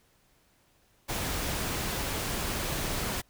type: noise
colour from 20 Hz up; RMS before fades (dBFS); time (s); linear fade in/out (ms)
pink; -32; 1.08-3.22; 20
effects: pink hiss -66 dBFS RMS until 3.29 s